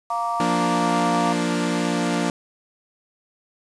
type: harmonic tone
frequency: 233.1 Hz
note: A#3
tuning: in tune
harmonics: 3 / 4 / 5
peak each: -26 / -26 / -26 dBFS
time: 0.1-1.33 s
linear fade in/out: 5 ms
type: chord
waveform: sawtooth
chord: Bb major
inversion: second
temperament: equal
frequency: 174.61 / 233.1 / 293.7 Hz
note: F3 / Bb3 / D4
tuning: 0 / 0 / 0 cents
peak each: -21 dBFS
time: 0.4-2.3 s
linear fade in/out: 2 ms
effects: resampled to 22050 Hz + 7-bit